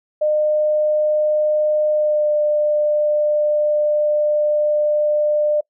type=tone with pitch glide; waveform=sine; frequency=607 to 599 Hz; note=D#5 to D5; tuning=-43 to +34 cents; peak=-14 dBFS; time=0.21-5.61 s; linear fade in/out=10 ms; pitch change=-23 cents; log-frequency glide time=1.92-2.31 s; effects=noise-tail reverb RT60 0.1 s tail -24 dB re dry